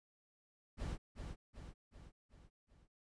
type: noise with echo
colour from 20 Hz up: brown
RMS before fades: -41 dBFS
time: 0.77-0.98 s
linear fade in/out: 50 ms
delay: 380 ms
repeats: 5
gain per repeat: -5 dB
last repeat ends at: 2.88 s
effects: resampled to 22050 Hz